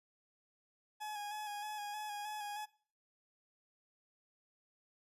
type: tone with vibrato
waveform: 40% pulse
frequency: 837 Hz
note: G#5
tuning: 13 cents sharp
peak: -40 dBFS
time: 1-2.66 s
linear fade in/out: 20 ms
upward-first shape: square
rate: 3.2 Hz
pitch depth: 25 cents each way
effects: noise-tail reverb RT60 0.5 s tail -22 dB re dry + resampled to 32000 Hz